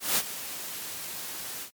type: noise with ADSR envelope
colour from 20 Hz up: white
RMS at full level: -23 dBFS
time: 0-1.71 s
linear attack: 170 ms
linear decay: 51 ms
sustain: -14 dB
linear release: 93 ms
effects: high-pass 100 Hz 12 dB/octave + MP3 96 kbps